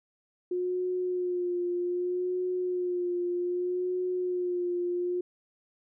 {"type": "tone with vibrato", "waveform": "sine", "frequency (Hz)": 358.5, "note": "F4", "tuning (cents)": 45, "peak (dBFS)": -27, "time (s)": [0.51, 5.21], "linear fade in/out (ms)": 5, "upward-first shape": "sine", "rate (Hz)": 0.64, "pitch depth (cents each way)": 29, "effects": []}